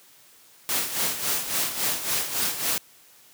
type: noise with tremolo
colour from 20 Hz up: white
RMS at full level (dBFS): -24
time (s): 0.69-2.78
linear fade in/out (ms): 0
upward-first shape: sine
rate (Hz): 3.6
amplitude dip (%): 65
effects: white hiss -54 dBFS RMS until 3.33 s + high-pass 100 Hz 12 dB/octave